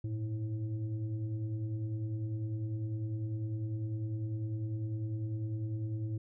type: tone with frequency modulation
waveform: sine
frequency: 111.5 Hz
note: A2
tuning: 23 cents sharp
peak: -33 dBFS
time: 0.04-6.18 s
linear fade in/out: 5 ms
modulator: 213 Hz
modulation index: 0.63
effects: none